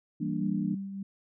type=chord; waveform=sine; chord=E half-diminished seventh; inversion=none; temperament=equal; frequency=164.81 / 196 / 233.1 / 293.7 Hz; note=E3 / G3 / Bb3 / D4; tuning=0 / 0 / 0 / 0 cents; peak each=-34 dBFS; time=0.2-0.75 s; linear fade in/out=10 ms
type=tone with tremolo; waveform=sine; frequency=196 Hz; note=G3; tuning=in tune; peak=-32 dBFS; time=0.41-1.03 s; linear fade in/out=5 ms; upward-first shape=triangle; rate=3.5 Hz; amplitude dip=45%
effects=none